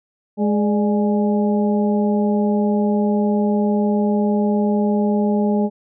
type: harmonic tone with a mistuned harmonic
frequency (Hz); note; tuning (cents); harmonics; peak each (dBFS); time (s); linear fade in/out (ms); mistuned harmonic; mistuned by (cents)
208.4; G#3; +6; 1 / 2 / 3 / 4; -16 / -22 / -26 / -28; 0.37-5.7; 50; 3; -76
effects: none